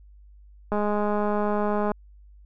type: click train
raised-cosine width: 1 ms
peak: -13 dBFS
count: 250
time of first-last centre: 0.72-1.917 s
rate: 208 Hz
effects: added 50 Hz sine -47 dBFS peak until 2.45 s